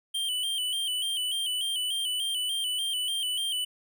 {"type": "tone with vibrato", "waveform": "square", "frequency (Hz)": 3077, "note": "G7", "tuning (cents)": -33, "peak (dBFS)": -28, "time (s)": [0.14, 3.65], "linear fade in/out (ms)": 10, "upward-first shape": "square", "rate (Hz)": 3.4, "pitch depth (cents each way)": 55, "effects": []}